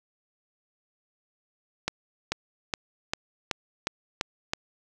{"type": "accelerating click train", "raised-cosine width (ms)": 0.2, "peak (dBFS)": -9, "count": 8, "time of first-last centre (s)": [1.88, 4.535], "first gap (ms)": 440, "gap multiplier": 0.95, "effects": []}